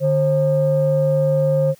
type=tone pair together; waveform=sine; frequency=150 / 533.8 Hz; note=D3 / C5; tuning=+37 / +35 cents; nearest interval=octave + minor seventh; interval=2198 cents; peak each=-17 / -15 dBFS; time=0-1.75 s; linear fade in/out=50 ms; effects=tanh soft clip ceiling -8 dBFS + white hiss -52 dBFS RMS until 1.79 s